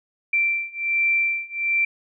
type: beating tone pair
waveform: sine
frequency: 2349 / 2350.3 Hz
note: D7 / D7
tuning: 0 / +1 cents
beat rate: 1.3 Hz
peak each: -23 / -22 dBFS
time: 0.33-1.85 s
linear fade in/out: 5 ms
effects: none